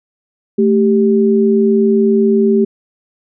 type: tone pair together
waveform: sine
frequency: 219.7 / 392 Hz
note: A3 / G4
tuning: -2 / 0 cents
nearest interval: minor seventh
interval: 1002 cents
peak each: -11 dBFS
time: 0.58-2.65 s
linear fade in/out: 10 ms
effects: none